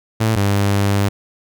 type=tone pair in turn; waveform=sawtooth; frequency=110.8 / 100.25 Hz; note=A2 / G2; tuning=+13 / +39 cents; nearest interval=major second; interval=174 cents; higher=first; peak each=-10 dBFS; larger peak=neither; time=0.2-0.36 / 0.36-1.09 s; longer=second; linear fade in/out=10 ms; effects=none